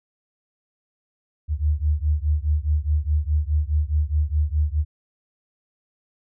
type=beating tone pair; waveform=sine; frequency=73.42 / 78.22 Hz; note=D2 / D#2; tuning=0 / +10 cents; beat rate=4.8 Hz; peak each=-21 / -22 dBFS; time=1.48-4.85 s; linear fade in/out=50 ms; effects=none